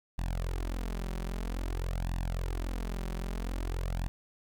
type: tone with flanger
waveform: sawtooth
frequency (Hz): 43.65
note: F1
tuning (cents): 0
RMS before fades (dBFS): -34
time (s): 0.18-4.08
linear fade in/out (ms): 0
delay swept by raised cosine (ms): 1.1 to 5.3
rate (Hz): 0.51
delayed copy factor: +1
effects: none